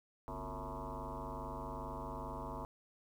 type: tone with frequency modulation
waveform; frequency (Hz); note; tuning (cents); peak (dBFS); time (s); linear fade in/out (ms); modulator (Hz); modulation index
sine; 461.2; A#4; -19; -40; 0.28-2.65; 0; 100; 6.4
effects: 11-bit